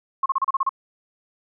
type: tone bursts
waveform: sine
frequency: 1080 Hz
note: C#6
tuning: 45 cents flat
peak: -17 dBFS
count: 8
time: 0.23-0.693 s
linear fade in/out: 5 ms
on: 29 ms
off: 33 ms
effects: none